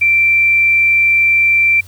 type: tone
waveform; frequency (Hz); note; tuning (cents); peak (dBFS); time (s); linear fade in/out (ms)
sine; 2349; D7; 0; -8; 0.01-1.81; 10
effects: added 93 Hz sine -36 dBFS peak until 1.87 s + white hiss -45 dBFS RMS until 1.87 s